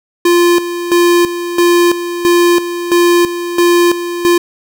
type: tone with tremolo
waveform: square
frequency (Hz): 347.5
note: F4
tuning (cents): -9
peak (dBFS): -7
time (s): 0.25-4.38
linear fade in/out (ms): 5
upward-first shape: square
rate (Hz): 1.5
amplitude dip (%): 70
effects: none